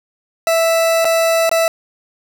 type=tone with dropouts; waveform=40% pulse; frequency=659.3 Hz; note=E5; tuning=in tune; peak=-11 dBFS; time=0.47-1.68 s; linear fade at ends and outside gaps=1 ms; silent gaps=1.046-1.052 / 1.494-1.514 s; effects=none